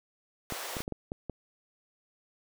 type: high-pass noise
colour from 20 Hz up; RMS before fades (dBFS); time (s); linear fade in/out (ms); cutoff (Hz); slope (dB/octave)
pink; -39; 0.5-0.82; 0; 450; 24
type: clicks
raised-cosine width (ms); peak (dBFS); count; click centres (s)
2; -22; 7; 0.523 / 0.768 / 0.805 / 0.879 / 0.923 / 1.119 / 1.297
effects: none